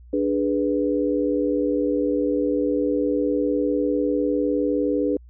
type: chord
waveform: sine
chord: G# diminished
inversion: second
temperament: equal with one note detuned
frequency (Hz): 293.7 / 414.1 / 493.9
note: D4 / G#4 / B4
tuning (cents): 0 / -5 / 0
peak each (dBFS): -22 / -25 / -24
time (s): 0.13-5.17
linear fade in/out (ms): 5
effects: added 60 Hz sine -43 dBFS peak until 5.29 s